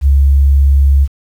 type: tone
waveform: sine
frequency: 69.3 Hz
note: C#2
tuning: in tune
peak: -5 dBFS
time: 0.01-1.08 s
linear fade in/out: 50 ms
effects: 7-bit